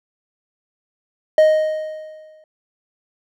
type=tone with exponential decay; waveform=triangle; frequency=622.3 Hz; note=D#5; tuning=in tune; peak=-5 dBFS; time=1.38-2.44 s; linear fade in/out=2 ms; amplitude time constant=230 ms; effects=none